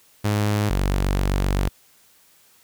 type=tone pair in turn; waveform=sawtooth; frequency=104.2 / 47.72 Hz; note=G#2 / G1; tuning=+6 / -46 cents; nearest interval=octave + major second; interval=1352 cents; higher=first; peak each=-15 dBFS; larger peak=neither; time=0.24-0.7 / 0.7-1.69 s; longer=second; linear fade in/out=10 ms; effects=white hiss -56 dBFS RMS until 2.63 s